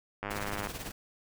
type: click train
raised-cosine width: 0.5 ms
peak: -20 dBFS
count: 46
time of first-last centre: 0.23-0.671 s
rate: 102 Hz
type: noise with tremolo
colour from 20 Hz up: pink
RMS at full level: -37 dBFS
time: 0.3-0.92 s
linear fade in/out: 10 ms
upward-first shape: triangle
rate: 18 Hz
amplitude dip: 75%
effects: none